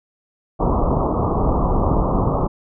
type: low-pass noise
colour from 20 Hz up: pink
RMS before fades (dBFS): -18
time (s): 0.59-2.48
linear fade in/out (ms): 20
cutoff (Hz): 1200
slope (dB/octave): 96
effects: none